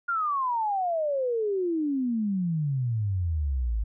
sine exponential sweep, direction down, 1424 to 51.5 Hz, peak -24 dBFS, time 0.08-3.84 s, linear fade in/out 10 ms, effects none

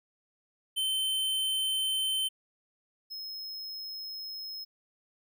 square tone pair in turn, 3085 / 5158 Hz, G7 / E8, -28 / -39 cents, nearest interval major sixth, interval 889 cents, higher second, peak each -28 / -38 dBFS, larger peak first, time 0.76-2.29 / 3.1-4.65 s, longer second, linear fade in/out 20 ms, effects none

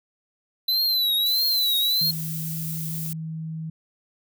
square tone with vibrato, 3996 Hz, B7, 20 cents sharp, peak -20 dBFS, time 0.68-2.11 s, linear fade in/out 5 ms, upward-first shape triangle, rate 1.6 Hz, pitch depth 110 cents each way
violet noise, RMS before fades -33 dBFS, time 1.26-3.13 s, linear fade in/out 2 ms
sine tone, 160 Hz, D#3, 49 cents sharp, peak -29 dBFS, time 2.01-3.7 s, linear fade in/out 5 ms
effects none

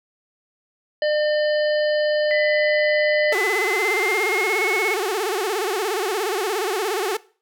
harmonic tone, 603 Hz, D5, 46 cents sharp, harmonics 1 / 3 / 5 / 7 / 8, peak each -18 / -28 / -32 / -35 / -36 dBFS, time 1.02-3.33 s, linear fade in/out 2 ms
sine tone with pitch glide, 2000 to 2194 Hz, B6 to C#7, +21 to -18 cents, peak -21 dBFS, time 2.31-4.94 s, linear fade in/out 0 ms, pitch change +161 cents, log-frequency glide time 3.34-4.64 s
sawtooth tone with vibrato, 401.7 Hz, G4, 42 cents sharp, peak -17 dBFS, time 3.32-7.17 s, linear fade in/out 5 ms, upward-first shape sine, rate 17 Hz, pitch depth 190 cents each way
effects noise-tail reverb RT60 0.4 s tail -20 dB re dry

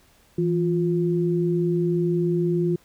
sine tone pair together, 166.1 / 352 Hz, E3 / F4, +13 / +14 cents, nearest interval octave + minor second, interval 1301 cents, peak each -22 dBFS, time 0.38-2.76 s, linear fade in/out 5 ms, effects pink hiss -58 dBFS RMS until 2.84 s

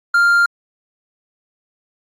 triangle tone, 1396.9 Hz, F6, in tune, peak -8 dBFS, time 0.14-0.46 s, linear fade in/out 5 ms, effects AAC 64 kbps

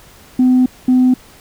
sine tone bursts at uneven times, 253.8 Hz, B3, 47 cents sharp, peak -6 dBFS, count 2, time 0.39-0.66 / 0.88-1.14 s, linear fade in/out 5 ms, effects tanh soft clip ceiling -5 dBFS + pink hiss -43 dBFS RMS until 1.4 s

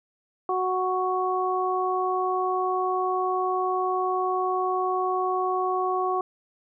harmonic tone, 370 Hz, F#4, in tune, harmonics 1 / 2 / 3, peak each -27 / -27 / -27 dBFS, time 0.49-6.21 s, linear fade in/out 2 ms, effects none

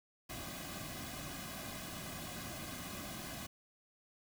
pink noise with comb filter, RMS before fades -45 dBFS, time 0.29-3.47 s, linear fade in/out 10 ms, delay 2.2 ms, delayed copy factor -0.75, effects none

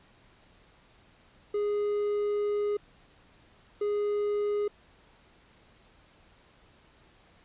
triangle tone pair in turn, 413.4 / 413.4 Hz, G#4 / G#4, -8 / -8 cents, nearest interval unison, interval 0 cents, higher neither, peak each -24 dBFS, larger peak neither, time 1.54-2.77 / 3.81-4.68 s, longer first, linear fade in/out 5 ms, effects pink hiss -60 dBFS RMS until 7.44 s + resampled to 8000 Hz

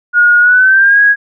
sine tone with pitch glide, 1438 to 1651.8 Hz, F#6 to G#6, -50 to -10 cents, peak -4 dBFS, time 0.13-1.16 s, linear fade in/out 50 ms, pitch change +240 cents, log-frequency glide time 0.4-1 s, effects none

